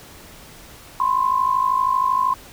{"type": "tone pair together", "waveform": "sine", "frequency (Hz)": [1012.2, 1065], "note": ["B5", "C6"], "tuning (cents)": [42, 30], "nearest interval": "minor second", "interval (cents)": 88, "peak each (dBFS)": -19, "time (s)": [1, 2.34], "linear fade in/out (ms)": 2, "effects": ["pink hiss -43 dBFS RMS until 2.52 s"]}